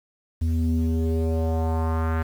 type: tone with low-pass filter sweep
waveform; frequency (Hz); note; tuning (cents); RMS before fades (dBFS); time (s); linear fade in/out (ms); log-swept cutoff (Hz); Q
square; 80.9; E2; -32; -23; 0.41-2.23; 10; 170 to 1600; 2.5
effects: 8-bit